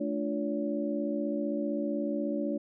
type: tone cluster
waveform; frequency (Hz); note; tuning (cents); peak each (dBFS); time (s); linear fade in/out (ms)
sine; 218.2 / 293.2 / 349.1 / 568; A3 / D4 / F4 / C#5; -14 / -3 / -1 / +42; -34 / -32 / -37 / -35; 0-2.58; 10
effects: none